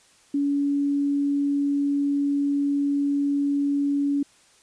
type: tone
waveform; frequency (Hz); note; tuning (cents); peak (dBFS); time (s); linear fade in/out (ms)
sine; 283.6; C#4; +40; -20; 0.34-4.23; 5
effects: white hiss -57 dBFS RMS until 4.62 s + resampled to 22050 Hz